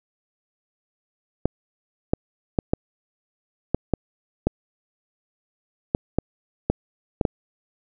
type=clicks; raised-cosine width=2 ms; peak=-5 dBFS; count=12; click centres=1.456 / 2.135 / 2.588 / 2.735 / 3.746 / 3.937 / 4.47 / 5.949 / 6.186 / 6.7 / 7.212 / 7.252 s; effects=none